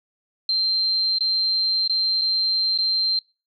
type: tone with dropouts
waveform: sine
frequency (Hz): 4145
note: C8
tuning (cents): -17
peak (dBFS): -18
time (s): 0.49-3.19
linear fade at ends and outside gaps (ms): 2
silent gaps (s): 1.185-1.207 / 1.877-1.896 / 2.213-2.217 / 2.777-2.786
effects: noise-tail reverb RT60 0.3 s tail -23 dB re dry